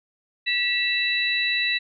sine tone cluster, 1953 / 2657 / 3929 Hz, B6 / E7 / B7, -20 / +13 / -10 cents, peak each -25 dBFS, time 0.46-1.79 s, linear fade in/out 20 ms, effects none

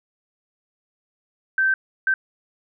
sine tone bursts at uneven times, 1553 Hz, G6, 17 cents flat, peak -16 dBFS, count 2, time 1.58-1.74 / 2.07-2.14 s, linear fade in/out 2 ms, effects none

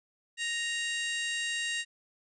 harmonic tone with a mistuned harmonic, 932.3 Hz, A#5, in tune, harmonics 2 / 3 / 4 / 5 / 6 / 7 / 8 / 9 / 10, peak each -34 / -35 / -39 / -47 / -48 / -47 / -41 / -50 / -50 dBFS, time 0.37-1.85 s, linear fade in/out 50 ms, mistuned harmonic 4, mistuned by +35 cents, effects none

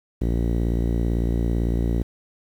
sawtooth tone with low-pass filter, 57.9 Hz, A#1, 11 cents flat, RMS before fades -22 dBFS, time 0.21-2.03 s, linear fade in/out 10 ms, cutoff 360 Hz, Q 1.5, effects 8-bit

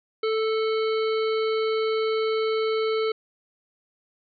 harmonic tone, 440 Hz, A4, in tune, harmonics 1 / 3 / 5 / 7 / 9 / 10, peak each -22 / -32 / -36 / -39 / -41 / -42 dBFS, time 0.23-3.12 s, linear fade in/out 5 ms, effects none

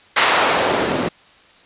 white noise with band-pass filter sweep, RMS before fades -17 dBFS, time 0.16-1.09 s, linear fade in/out 10 ms, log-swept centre 1400 to 230 Hz, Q 0.86, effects white hiss -49 dBFS RMS until 1.65 s + resampled to 8000 Hz

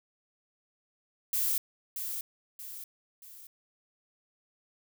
violet noise with echo, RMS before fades -29 dBFS, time 1.33-1.58 s, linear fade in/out 2 ms, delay 630 ms, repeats 3, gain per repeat -7 dB, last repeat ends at 3.47 s, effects none

